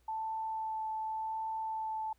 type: tone with vibrato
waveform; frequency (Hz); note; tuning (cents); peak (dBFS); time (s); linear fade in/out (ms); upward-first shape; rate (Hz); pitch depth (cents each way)
sine; 880; A5; 0; -34; 0.08-2.13; 5; sine; 0.88; 9
effects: added 60 Hz sine -67 dBFS peak until 2.18 s + pink hiss -74 dBFS RMS until 2.18 s